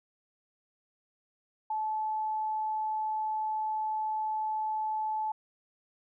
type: tone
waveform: sine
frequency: 866 Hz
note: A5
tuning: 28 cents flat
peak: -29 dBFS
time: 1.7-5.32 s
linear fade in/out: 5 ms
effects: none